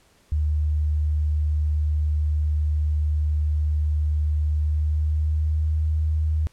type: tone with pitch glide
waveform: sine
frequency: 75.6 to 77.64 Hz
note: D#2 to D#2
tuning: -49 to -3 cents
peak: -19 dBFS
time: 0.32-6.47 s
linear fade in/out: 0 ms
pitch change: +46 cents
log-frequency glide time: 4.53-5.8 s
effects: pink hiss -59 dBFS RMS until 6.52 s + low-pass 11000 Hz 12 dB/octave